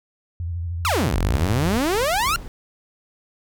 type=tone with vibrato; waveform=sine; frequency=85.4 Hz; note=F2; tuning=38 cents flat; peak=-24 dBFS; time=0.4-1.78 s; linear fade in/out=0 ms; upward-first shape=sine; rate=13 Hz; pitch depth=68 cents each way
type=exponential two-way sweep; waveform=sawtooth; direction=down then up; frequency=1426 to 39.34 to 1426 Hz; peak=-15 dBFS; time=0.85-2.36 s; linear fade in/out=0 ms; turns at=1.18 s
type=noise with tremolo; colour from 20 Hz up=brown; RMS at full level=-30 dBFS; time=1.34-2.48 s; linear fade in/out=0 ms; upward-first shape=square; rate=3.5 Hz; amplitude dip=35%
effects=none